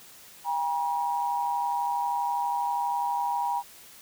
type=tone pair together; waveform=sine; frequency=804.7 / 957 Hz; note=G5 / A#5; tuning=+45 / +45 cents; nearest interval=minor third; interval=300 cents; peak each=-29 / -27 dBFS; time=0.44-3.63 s; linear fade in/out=50 ms; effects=white hiss -50 dBFS RMS until 4.01 s